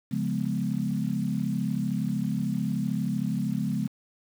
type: chord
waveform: sine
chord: C# dominant seventh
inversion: none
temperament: equal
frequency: 138.59 / 174.61 / 207.7 / 246.9 Hz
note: C#3 / E#3 / G#3 / B3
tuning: 0 / 0 / 0 / 0 cents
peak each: -32 / -31 / -29 / -32 dBFS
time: 0.11-3.88 s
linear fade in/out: 10 ms
effects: 8-bit